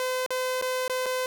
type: tone with dropouts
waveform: sawtooth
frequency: 511 Hz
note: C5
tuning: 41 cents flat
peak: -22 dBFS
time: 0-1.26 s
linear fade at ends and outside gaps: 1 ms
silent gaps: 0.263-0.305 / 0.614-0.623 / 0.88-0.897 / 1.059-1.063 s
effects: none

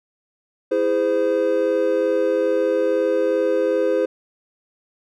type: chord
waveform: triangle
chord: E augmented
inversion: none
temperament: just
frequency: 329.6 / 412 / 515 Hz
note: E4 / G#4 / B#4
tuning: 0 / -14 / -28 cents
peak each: -22 / -20 / -17 dBFS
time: 0.71-4.06 s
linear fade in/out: 10 ms
effects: none

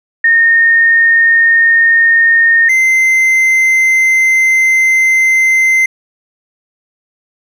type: tone pair in turn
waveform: sine / triangle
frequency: 1837 / 2073 Hz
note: A#6 / C7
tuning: -26 / -17 cents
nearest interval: major second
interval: 209 cents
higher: second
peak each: -5 dBFS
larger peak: neither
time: 0.24-2.69 / 2.69-5.86 s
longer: second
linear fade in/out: 5 ms
effects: none

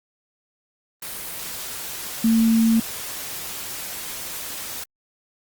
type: tone in noise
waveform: sine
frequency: 226.1 Hz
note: A3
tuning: 47 cents sharp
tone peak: -14 dBFS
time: 2.24-2.8 s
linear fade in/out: 5 ms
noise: white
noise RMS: -32 dBFS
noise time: 1.02-4.84 s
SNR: +15 dB
effects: Opus 32 kbps

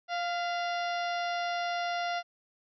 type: harmonic tone with a mistuned harmonic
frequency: 698.5 Hz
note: F5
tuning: in tune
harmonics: 1 / 2 / 3 / 4 / 5 / 6 / 7 / 8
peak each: -31 / -37 / -41 / -43 / -45 / -47 / -48 / -49 dBFS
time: 0.08-2.23 s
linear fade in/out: 50 ms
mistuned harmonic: 3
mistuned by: -53 cents
effects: none

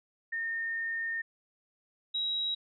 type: tone pair in turn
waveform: sine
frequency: 1827 / 3847 Hz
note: A#6 / B7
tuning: -35 / -46 cents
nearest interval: octave + minor second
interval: 1289 cents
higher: second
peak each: -31 / -29 dBFS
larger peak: second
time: 0.32-1.22 / 2.14-2.55 s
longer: first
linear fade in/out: 10 ms
effects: none

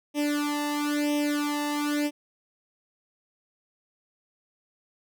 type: tone with flanger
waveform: sawtooth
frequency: 293.7 Hz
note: D4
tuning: in tune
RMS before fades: -27 dBFS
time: 0.14-2.11 s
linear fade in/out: 50 ms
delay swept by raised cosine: 0.34 to 1.09 ms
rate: 1 Hz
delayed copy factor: +1
effects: none

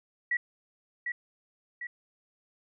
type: tone with echo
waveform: sine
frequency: 1934 Hz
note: B6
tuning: 37 cents flat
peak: -25 dBFS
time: 0.31-0.37 s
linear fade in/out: 5 ms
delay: 750 ms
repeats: 2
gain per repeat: -5 dB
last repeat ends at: 1.87 s
effects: none

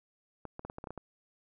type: clicks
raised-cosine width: 1 ms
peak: -27 dBFS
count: 9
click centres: 0.453 / 0.594 / 0.65 / 0.699 / 0.784 / 0.841 / 0.872 / 0.906 / 0.977 s
effects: none

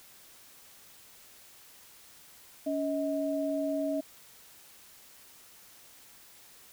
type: tone pair together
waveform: sine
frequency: 282.6 / 634 Hz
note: C#4 / D#5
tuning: +34 / +32 cents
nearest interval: octave + major second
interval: 1398 cents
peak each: -31 / -31 dBFS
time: 2.66-4.01 s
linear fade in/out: 10 ms
effects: white hiss -55 dBFS RMS until 6.72 s

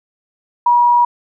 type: tone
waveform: sine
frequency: 962 Hz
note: B5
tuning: 46 cents flat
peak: -8 dBFS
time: 0.66-1.05 s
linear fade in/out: 5 ms
effects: none

